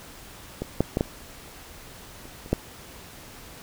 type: clicks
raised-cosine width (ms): 2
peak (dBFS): -15 / -6 / -9 / -8 / -30 / -27 / -7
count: 7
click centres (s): 0.62 / 0.806 / 0.971 / 1.009 / 2.255 / 2.461 / 2.53
effects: pink hiss -45 dBFS RMS until 3.62 s